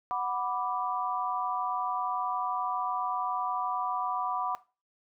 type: chord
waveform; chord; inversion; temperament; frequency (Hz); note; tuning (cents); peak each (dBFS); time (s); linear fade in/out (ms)
sine; B minor; second; equal; 740 / 987.8 / 1174.7; F#5 / B5 / D6; 0 / 0 / 0; -33; 0.11-4.55; 0
effects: noise-tail reverb RT60 0.3 s tail -17 dB re dry